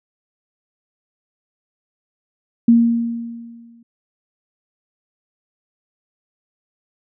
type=tone with exponential decay; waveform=sine; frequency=233.1 Hz; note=A#3; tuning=in tune; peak=-6 dBFS; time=2.68-3.83 s; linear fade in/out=5 ms; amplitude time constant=250 ms; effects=none